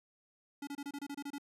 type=tone bursts; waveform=square; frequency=283.9 Hz; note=C#4; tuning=41 cents sharp; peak=-40 dBFS; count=10; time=0.62-1.383 s; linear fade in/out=5 ms; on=52 ms; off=27 ms; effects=resampled to 32000 Hz